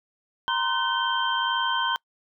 sine tone cluster, 936 / 1038 / 1521 / 3142 Hz, A#5 / C6 / F#6 / G7, +7 / -14 / +47 / +3 cents, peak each -28 dBFS, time 0.48-1.96 s, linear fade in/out 0 ms, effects noise-tail reverb RT60 0.1 s tail -25 dB re dry

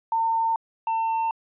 sine / triangle tone pair in turn, 906 / 900.8 Hz, A#5 / A5, -50 / +40 cents, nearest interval unison, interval 10 cents, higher first, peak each -20 dBFS, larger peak neither, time 0.12-0.56 / 0.87-1.31 s, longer neither, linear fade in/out 2 ms, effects resampled to 8000 Hz

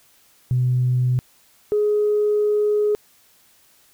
sine tone pair in turn, 125.6 / 418.8 Hz, B2 / G#4, +30 / +15 cents, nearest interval octave + major sixth, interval 2085 cents, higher second, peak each -15 dBFS, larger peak neither, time 0.51-1.19 / 1.72-2.95 s, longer second, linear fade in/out 0 ms, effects tanh soft clip ceiling -11 dBFS + white hiss -56 dBFS RMS until 3.93 s

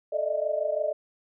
sine tone cluster, 436.8 / 594 / 620 / 663 Hz, A4 / D5 / D#5 / E5, -13 / +20 / -6 / +10 cents, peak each -36 / -28 / -28 / -36 dBFS, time 0.12-0.93 s, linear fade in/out 10 ms, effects none

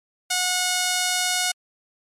5% pulse tone, 728 Hz, F#5, 28 cents flat, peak -9 dBFS, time 0.3-1.52 s, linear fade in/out 10 ms, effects MP3 64 kbps

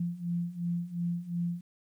sine beating tone pair, 171 / 173.8 Hz, F3 / F3, -36 / -8 cents, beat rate 2.8 Hz, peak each -35 / -32 dBFS, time 0-1.61 s, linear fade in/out 5 ms, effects 11-bit

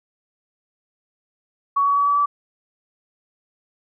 sine tone with pitch steps, 1123 / 1130.8 / 1138.7 / 1146.6 / 1154.6 Hz, C#6 / C#6 / C#6 / D6 / D6, +22 / +34 / +46 / -42 / -30 cents, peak -15 dBFS, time 1.76-2.26 s, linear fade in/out 10 ms, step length 100 ms, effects none

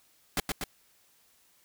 pink noise with echo, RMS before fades -28 dBFS, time 0.37-0.4 s, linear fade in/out 2 ms, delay 120 ms, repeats 2, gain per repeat -3 dB, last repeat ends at 0.64 s, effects white hiss -65 dBFS RMS until 1.64 s

